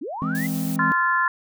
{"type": "linear sweep", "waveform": "sine", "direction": "up", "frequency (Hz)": [233.1, 2093], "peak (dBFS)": -28, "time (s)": [0.01, 0.47], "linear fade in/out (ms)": 10}
{"type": "chord", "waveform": "triangle", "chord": "E augmented", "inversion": "none", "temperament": "equal with one note detuned", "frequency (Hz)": [164.81, 208.6, 261.6], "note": ["E3", "G#3", "B#3"], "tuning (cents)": [0, 8, 0], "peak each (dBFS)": [-25, -26, -25], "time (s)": [0.22, 0.92], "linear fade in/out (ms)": 0}
{"type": "noise", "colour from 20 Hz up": "blue", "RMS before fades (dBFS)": -35, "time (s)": [0.35, 0.76], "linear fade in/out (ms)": 0}
{"type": "harmonic tone", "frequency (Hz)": 346.6, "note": "F4", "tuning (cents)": -13, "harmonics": [3, 4, 5], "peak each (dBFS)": [-21, -24, -22], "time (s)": [0.79, 1.28], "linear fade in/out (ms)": 2}
{"effects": []}